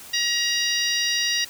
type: harmonic tone with a mistuned harmonic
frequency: 951 Hz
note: A#5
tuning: 34 cents sharp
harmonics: 2 / 3 / 4 / 5 / 6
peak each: -27 / -27 / -27 / -27 / -27 dBFS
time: 0.13-1.45 s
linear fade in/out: 10 ms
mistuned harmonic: 3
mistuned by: -19 cents
effects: white hiss -42 dBFS RMS until 1.49 s